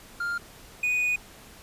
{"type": "tone pair in turn", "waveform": "triangle", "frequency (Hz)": [1400, 2476], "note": ["F6", "D#7"], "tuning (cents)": [4, -9], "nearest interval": "minor seventh", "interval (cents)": 987, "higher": "second", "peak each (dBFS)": [-25, -21], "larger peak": "second", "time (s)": [[0.2, 0.38], [0.83, 1.16]], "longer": "second", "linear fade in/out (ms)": 5, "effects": ["pink hiss -49 dBFS RMS until 1.62 s", "resampled to 32000 Hz"]}